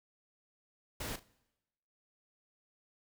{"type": "noise with echo", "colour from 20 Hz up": "pink", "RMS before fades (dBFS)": -40, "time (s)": [1, 1.16], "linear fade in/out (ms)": 5, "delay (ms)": 37, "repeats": 2, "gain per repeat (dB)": -13, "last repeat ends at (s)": 1.234, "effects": ["noise-tail reverb RT60 1.0 s tail -23 dB re dry"]}